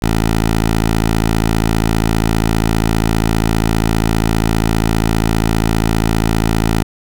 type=tone; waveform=10% pulse; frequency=55 Hz; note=A1; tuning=in tune; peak=-4 dBFS; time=0.02-6.83 s; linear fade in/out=5 ms; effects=none